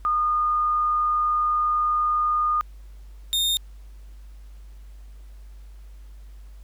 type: tone pair in turn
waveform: sine / 40% pulse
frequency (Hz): 1222 / 3662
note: D#6 / A#7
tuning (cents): -32 / -32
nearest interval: octave + perfect fifth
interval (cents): 1900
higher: second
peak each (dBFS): -19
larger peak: neither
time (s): 0.05-2.61 / 3.33-3.57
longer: first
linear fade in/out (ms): 0
effects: added 50 Hz sine -40 dBFS peak until 6.63 s + pink hiss -61 dBFS RMS until 6.63 s